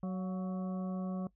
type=harmonic tone with a mistuned harmonic; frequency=186.6 Hz; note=F#3; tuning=15 cents sharp; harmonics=1 / 2 / 3 / 4 / 6 / 7; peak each=-34 / -49 / -46 / -50 / -51 / -61 dBFS; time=0.03-1.27 s; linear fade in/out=2 ms; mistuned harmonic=4; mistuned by=-53 cents; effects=noise-tail reverb RT60 0.1 s tail -20 dB re dry + added 50 Hz sine -70 dBFS peak until 1.35 s